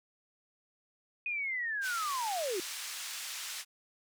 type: linear sweep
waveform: sine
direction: down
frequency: 2501 to 337.2 Hz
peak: -32 dBFS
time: 1.26-2.6 s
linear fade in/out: 2 ms
type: band-pass noise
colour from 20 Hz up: white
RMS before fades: -41 dBFS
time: 1.81-3.65 s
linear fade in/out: 50 ms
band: 1400 to 7900 Hz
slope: 12 dB/octave
effects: none